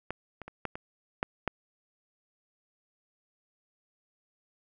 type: clicks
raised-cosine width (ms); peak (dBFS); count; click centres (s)
0.5; -18 / -26 / -27 / -17 / -23 / -13 / -13; 7; 0.106 / 0.417 / 0.48 / 0.653 / 0.755 / 1.229 / 1.477
effects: none